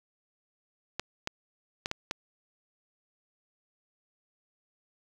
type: clicks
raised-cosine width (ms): 0.2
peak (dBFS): -14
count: 5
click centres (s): 0.996 / 1.274 / 1.859 / 1.914 / 2.111
effects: 7-bit